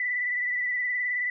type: tone with vibrato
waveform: sine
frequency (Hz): 1975.5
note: B6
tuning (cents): 0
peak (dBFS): -25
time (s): 0-1.3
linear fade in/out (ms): 2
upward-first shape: sine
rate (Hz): 19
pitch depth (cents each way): 33
effects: none